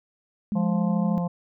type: tone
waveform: sine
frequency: 207.7 Hz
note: G#3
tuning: in tune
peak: -23 dBFS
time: 0.52-1.18 s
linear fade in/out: 0 ms
type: harmonic tone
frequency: 174.61 Hz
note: F3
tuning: in tune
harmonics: 1 / 3 / 4 / 5 / 6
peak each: -24 / -34 / -36 / -38 / -40 dBFS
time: 0.55-1.28 s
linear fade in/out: 10 ms
effects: none